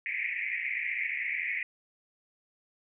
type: band-pass noise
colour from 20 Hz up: white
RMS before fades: -33 dBFS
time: 0.06-1.63 s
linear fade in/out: 2 ms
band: 1900 to 2400 Hz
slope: 96 dB/octave
effects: none